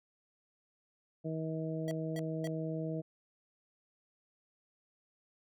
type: harmonic tone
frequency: 159.5 Hz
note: D#3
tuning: 43 cents sharp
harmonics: 1 / 2 / 3 / 4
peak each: -37 / -40 / -42 / -43 dBFS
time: 1.24-3.02 s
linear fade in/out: 20 ms
type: tone bursts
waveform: square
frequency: 650 Hz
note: E5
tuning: 24 cents flat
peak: -39 dBFS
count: 3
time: 1.88-2.473 s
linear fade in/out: 0 ms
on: 31 ms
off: 250 ms
effects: none